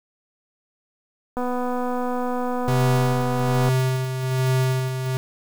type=click train; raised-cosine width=1 ms; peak=-14 dBFS; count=576; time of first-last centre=1.37-3.689 s; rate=248 Hz
type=tone with tremolo; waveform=square; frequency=130 Hz; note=C3; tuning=11 cents flat; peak=-18 dBFS; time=2.68-5.17 s; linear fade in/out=0 ms; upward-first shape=sine; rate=1.2 Hz; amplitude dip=55%
effects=7-bit